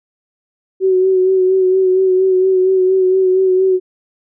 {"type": "tone with vibrato", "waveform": "sine", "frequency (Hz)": 374.9, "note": "F#4", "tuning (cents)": 23, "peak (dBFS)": -9, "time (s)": [0.8, 3.8], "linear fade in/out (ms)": 50, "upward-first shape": "sine", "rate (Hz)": 4.3, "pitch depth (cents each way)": 29, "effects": []}